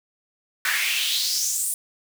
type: noise with high-pass filter sweep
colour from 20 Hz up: pink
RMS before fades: -24 dBFS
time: 0.65-1.74 s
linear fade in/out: 2 ms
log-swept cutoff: 1600 to 9800 Hz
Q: 3.8
effects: none